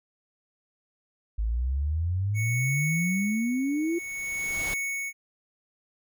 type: exponential sweep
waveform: sine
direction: up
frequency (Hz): 51.91 to 349.2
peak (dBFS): -24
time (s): 1.38-3.99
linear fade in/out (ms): 10
type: tone with tremolo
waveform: square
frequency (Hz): 2217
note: C#7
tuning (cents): 0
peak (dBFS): -28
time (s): 2.34-5.13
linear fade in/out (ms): 50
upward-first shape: sine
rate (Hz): 0.54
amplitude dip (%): 75
type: noise with exponential growth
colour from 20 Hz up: pink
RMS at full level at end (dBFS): -34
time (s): 3.59-4.74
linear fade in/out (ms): 2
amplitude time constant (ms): 250
effects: none